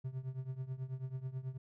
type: tone with tremolo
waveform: triangle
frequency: 130.5 Hz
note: C3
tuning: 4 cents flat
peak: -33 dBFS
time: 0.04-1.58 s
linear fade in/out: 10 ms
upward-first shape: triangle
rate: 9.2 Hz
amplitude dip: 90%
effects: none